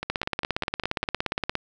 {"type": "two click trains", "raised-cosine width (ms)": 0.3, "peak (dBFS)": [-9, -14], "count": [26, 6], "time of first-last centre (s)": [[0.1, 1.553], [0.03, 1.038]], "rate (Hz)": [17.2, 4.96], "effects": []}